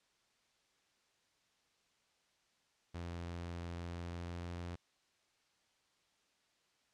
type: tone with pitch glide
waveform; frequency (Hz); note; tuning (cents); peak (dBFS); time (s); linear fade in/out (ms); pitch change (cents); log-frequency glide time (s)
sawtooth; 86 to 87; F2 to F2; -26 to -6; -38; 2.94-4.76; 10; +20; 3.93-4.58
effects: white hiss -75 dBFS RMS until 6.93 s + low-pass 6000 Hz 12 dB/octave